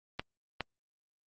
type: clicks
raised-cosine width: 0.3 ms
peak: -17 dBFS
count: 2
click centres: 0.195 / 0.607 s
effects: Opus 24 kbps